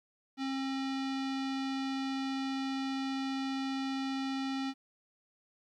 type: tone with low-pass filter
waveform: square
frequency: 268.5 Hz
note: C4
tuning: 45 cents sharp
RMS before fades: -35 dBFS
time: 0.37-4.74 s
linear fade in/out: 50 ms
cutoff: 4300 Hz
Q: 1.8
effects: 12-bit